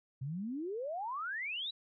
sine exponential sweep, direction up, 125.3 to 3985 Hz, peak -36 dBFS, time 0.21-1.71 s, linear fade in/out 10 ms, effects none

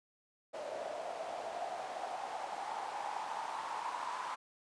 white noise with band-pass filter sweep, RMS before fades -41 dBFS, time 0.53-4.36 s, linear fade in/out 20 ms, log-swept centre 610 to 1000 Hz, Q 6, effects resampled to 22050 Hz

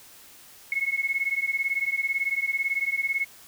sine beating tone pair, 2177 / 2195 Hz, C#7 / C#7, -32 / -18 cents, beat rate 18 Hz, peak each -27 dBFS, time 0.72-3.25 s, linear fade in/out 2 ms, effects white hiss -50 dBFS RMS until 3.47 s

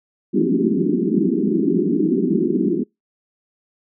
white band-pass noise, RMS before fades -18 dBFS, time 0.33-2.84 s, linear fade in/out 20 ms, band 170 to 390 Hz, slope 96 dB/octave, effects noise-tail reverb RT60 0.2 s tail -26 dB re dry

